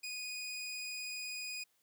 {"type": "tone", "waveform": "20% pulse", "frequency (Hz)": 2479, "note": "D#7", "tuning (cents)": -7, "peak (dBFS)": -35, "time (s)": [0.03, 1.64], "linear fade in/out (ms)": 10, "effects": ["white hiss -75 dBFS RMS until 1.82 s", "high-pass 100 Hz 12 dB/octave"]}